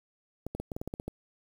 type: clicks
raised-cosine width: 2 ms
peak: -22 dBFS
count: 10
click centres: 0.466 / 0.55 / 0.6 / 0.718 / 0.765 / 0.815 / 0.876 / 0.939 / 0.999 / 1.08 s
effects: 8-bit